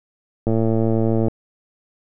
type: click train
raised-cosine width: 2 ms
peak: -7 dBFS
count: 92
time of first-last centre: 0.47-1.282 s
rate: 112 Hz
effects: none